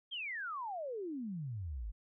sine exponential sweep, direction down, 3296 to 46.62 Hz, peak -38 dBFS, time 0.11-1.92 s, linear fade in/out 20 ms, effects none

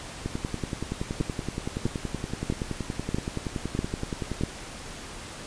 two click trains, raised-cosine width 3 ms, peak -16 / -12 dBFS, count 45 / 6, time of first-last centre 0.26-4.411 / 1.21-4.436 s, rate 10.6 / 1.55 Hz, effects pink hiss -40 dBFS RMS until 5.46 s + resampled to 22050 Hz

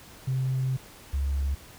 sine tone pair in turn, 130.81 / 69.29 Hz, C3 / C#2, 0 / 0 cents, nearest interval major seventh, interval 1100 cents, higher first, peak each -23 dBFS, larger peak neither, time 0.27-0.77 / 1.13-1.55 s, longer first, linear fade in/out 10 ms, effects tanh soft clip ceiling -20 dBFS + pink hiss -49 dBFS RMS until 1.78 s

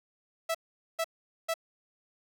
sawtooth tone bursts, 657 Hz, E5, 6 cents flat, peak -24 dBFS, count 3, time 0.49-1.541 s, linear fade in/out 10 ms, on 57 ms, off 440 ms, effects none

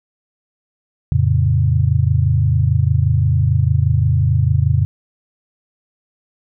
sine chord, F augmented, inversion none, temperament equal with one note detuned, 87.31 / 112.38 / 138.59 Hz, F2 / A2 / C#3, 0 / +37 / 0 cents, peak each -16 dBFS, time 1.12-4.85 s, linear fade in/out 0 ms, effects none

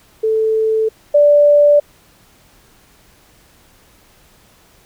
sine tone pair in turn, 440 / 584.8 Hz, A4 / D5, 0 / -7 cents, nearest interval perfect fourth, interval 493 cents, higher second, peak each -12 / -6 dBFS, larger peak second, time 0.23-0.89 / 1.14-1.8 s, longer neither, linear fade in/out 10 ms, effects pink hiss -50 dBFS RMS until 4.85 s

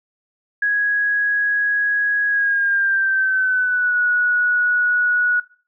sine tone with pitch glide, 1661.2 to 1463 Hz, G#6 to F#6, 0 to -20 cents, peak -15 dBFS, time 0.62-5.4 s, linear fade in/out 5 ms, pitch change -220 cents, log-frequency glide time 2.28-3.97 s, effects noise-tail reverb RT60 0.4 s tail -19 dB re dry

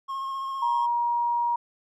triangle tone with vibrato, 1079 Hz, C#6, 47 cents flat, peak -27 dBFS, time 0.08-0.87 s, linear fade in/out 20 ms, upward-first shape square, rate 15 Hz, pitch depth 13 cents each way
sine tone, 950 Hz, A#5, 33 cents sharp, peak -22 dBFS, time 0.62-1.56 s, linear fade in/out 5 ms
effects none

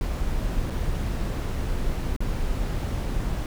brown noise with dropouts, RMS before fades -26 dBFS, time 0.01-3.46 s, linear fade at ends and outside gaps 1 ms, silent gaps 0.701-0.705 / 2.164-2.205 s, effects none

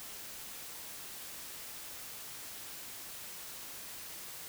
silence, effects white hiss -46 dBFS RMS until 4.48 s

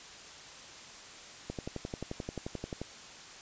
click train, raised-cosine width 2 ms, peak -23 dBFS, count 16, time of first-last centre 1.5-2.816 s, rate 11.4 Hz, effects white hiss -49 dBFS RMS until 3.41 s + resampled to 16000 Hz

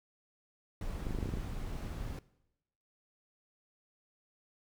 brown noise, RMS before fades -39 dBFS, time 0.81-2.19 s, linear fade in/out 2 ms
clicks, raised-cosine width 3 ms, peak -25 dBFS, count 9, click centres 1.068 / 1.108 / 1.149 / 1.187 / 1.228 / 1.258 / 1.29 / 1.338 / 1.372 s
effects noise-tail reverb RT60 0.9 s tail -20 dB re dry

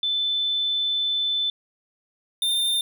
sine / square tone pair in turn, 3520 / 3606 Hz, A7 / A7, 0 / +42 cents, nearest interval unison, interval 42 cents, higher second, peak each -21 dBFS, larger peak neither, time 0.03-1.5 / 2.42-2.81 s, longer first, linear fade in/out 2 ms, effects none

